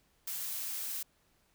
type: noise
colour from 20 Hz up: blue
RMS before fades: -38 dBFS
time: 0.27-1.03 s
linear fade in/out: 5 ms
effects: pink hiss -71 dBFS RMS until 1.54 s